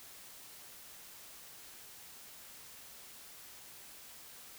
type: silence
effects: white hiss -53 dBFS RMS until 4.58 s